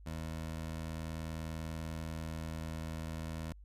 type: tone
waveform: 20% pulse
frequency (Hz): 80.4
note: E2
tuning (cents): -43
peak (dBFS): -34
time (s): 0.06-3.53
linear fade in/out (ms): 5
effects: added 50 Hz sine -51 dBFS peak until 3.64 s + resampled to 32000 Hz